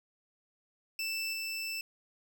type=tone with level steps; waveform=25% pulse; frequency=2654 Hz; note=E7; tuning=11 cents sharp; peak=-29 / -31 dBFS; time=0.99-1.81 s; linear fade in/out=2 ms; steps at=1.33 s; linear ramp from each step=5 ms; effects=none